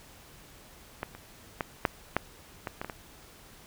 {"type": "clicks", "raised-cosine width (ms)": 0.5, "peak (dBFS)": [-17, -28, -14, -8, -9, -18, -19, -21, -21], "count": 9, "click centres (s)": [1.031, 1.15, 1.608, 1.852, 2.166, 2.672, 2.815, 2.846, 2.898], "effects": ["pink hiss -53 dBFS RMS until 3.66 s"]}